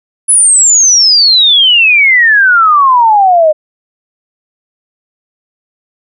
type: exponential sweep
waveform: sine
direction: down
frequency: 10330 to 601 Hz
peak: -3 dBFS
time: 0.28-3.53 s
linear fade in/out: 20 ms
effects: none